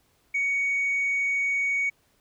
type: tone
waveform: sine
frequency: 2237 Hz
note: C#7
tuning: 15 cents sharp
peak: -21 dBFS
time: 0.34-1.9 s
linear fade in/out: 10 ms
effects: tanh soft clip ceiling -20 dBFS + pink hiss -66 dBFS RMS until 2.2 s